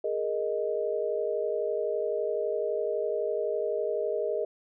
sine chord, Ab suspended second, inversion none, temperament just, 415.3 / 467.2 / 623 Hz, Ab4 / Bb4 / Eb5, 0 / +4 / +2 cents, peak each -31 dBFS, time 0.04-4.45 s, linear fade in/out 5 ms, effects none

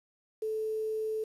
sine tone with quantisation, 435.9 Hz, A4, 16 cents flat, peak -30 dBFS, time 0.42-1.24 s, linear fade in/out 5 ms, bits 9, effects resampled to 32000 Hz

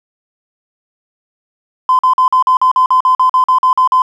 triangle tone bursts, 1024 Hz, C6, 38 cents flat, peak -3 dBFS, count 15, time 1.89-4.02 s, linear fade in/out 2 ms, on 100 ms, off 45 ms, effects tanh soft clip ceiling -4 dBFS

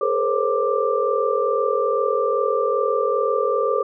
sine tone cluster, 415.3 / 457.7 / 503 / 543 / 1180 Hz, G#4 / A#4 / B4 / C#5 / D6, 0 / -32 / +32 / -36 / +8 cents, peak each -24 dBFS, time 0.01-3.83 s, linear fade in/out 5 ms, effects none

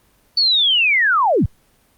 sine linear sweep, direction down, 4536 to 55 Hz, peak -12 dBFS, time 0.37-1.46 s, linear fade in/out 5 ms, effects pink hiss -57 dBFS RMS until 1.97 s + Opus 24 kbps

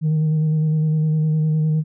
sine tone with vibrato, 155.56 Hz, D#3, in tune, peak -13 dBFS, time 0.01-1.84 s, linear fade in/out 50 ms, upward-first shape square, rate 9.8 Hz, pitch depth 18 cents each way, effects tanh soft clip ceiling -14 dBFS

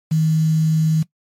sine tone with quantisation, 158.2 Hz, D#3, 29 cents sharp, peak -13 dBFS, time 0.11-1.03 s, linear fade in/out 10 ms, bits 6, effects noise-tail reverb RT60 0.1 s tail -19 dB re dry + MP3 64 kbps

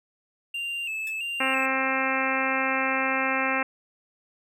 triangle tone with vibrato, 2696 Hz, E7, 38 cents sharp, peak -27 dBFS, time 0.54-1.66 s, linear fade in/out 5 ms, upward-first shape square, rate 1.5 Hz, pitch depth 55 cents each way
5% pulse tone with exponential decay, 1756 Hz, A6, 4 cents flat, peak -28 dBFS, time 1.07-1.16 s, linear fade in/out 2 ms, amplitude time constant 19 ms
harmonic tone, 264.8 Hz, C4, 21 cents sharp, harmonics 1 / 2 / 3 / 4 / 5 / 6 / 7 / 8 / 9 / 10, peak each -32 / -32 / -32 / -32 / -32 / -32 / -32 / -32 / -32 / -32 dBFS, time 1.4-3.63 s, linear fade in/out 5 ms
effects none

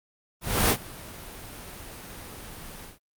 pink noise with ADSR envelope, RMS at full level -19 dBFS, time 0.41-2.99 s, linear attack 290 ms, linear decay 67 ms, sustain -22 dB, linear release 150 ms, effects Opus 32 kbps

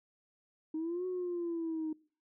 sine exponential two-way sweep, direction up then down, 310.2 to 370 to 310.2 Hz, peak -32 dBFS, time 0.74-1.93 s, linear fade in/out 5 ms, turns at 1.06 s, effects noise-tail reverb RT60 0.4 s tail -23 dB re dry + tanh soft clip ceiling -30 dBFS

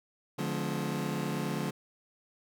30% pulse chord, D diminished seventh, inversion none, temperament just, 146.83 / 176.2 / 211.4 / 253.7 Hz, D3 / F3 / Ab3 / Cb4, 0 / +16 / +31 / +47 cents, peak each -33 / -34 / -34 / -37 dBFS, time 0.38-1.71 s, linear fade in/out 10 ms, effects none

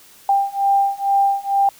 sine beating tone pair, 792 / 794.2 Hz, G5 / G5, +18 / +22 cents, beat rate 2.2 Hz, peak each -18 / -17 dBFS, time 0.29-1.69 s, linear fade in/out 2 ms, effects white hiss -47 dBFS RMS until 1.79 s

